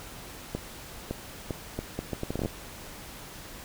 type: accelerating click train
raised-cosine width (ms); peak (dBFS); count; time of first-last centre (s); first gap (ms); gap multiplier
2; -17; 14; 0.55-2.459; 560; 0.71
effects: pink hiss -44 dBFS RMS until 3.64 s